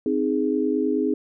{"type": "chord", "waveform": "sine", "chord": "Ab major", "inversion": "first", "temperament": "equal", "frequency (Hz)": [261.6, 311.1, 415.3], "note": ["C4", "Eb4", "Ab4"], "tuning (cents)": [0, 0, 0], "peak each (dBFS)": -24, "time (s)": [0.06, 1.14], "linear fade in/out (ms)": 2, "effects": []}